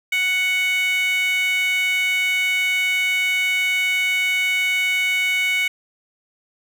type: tone with high-pass filter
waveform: 15% pulse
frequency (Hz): 741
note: F#5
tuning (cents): +2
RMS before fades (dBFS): -20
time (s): 0.12-5.68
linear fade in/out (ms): 5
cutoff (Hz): 2300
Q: 4.8
effects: none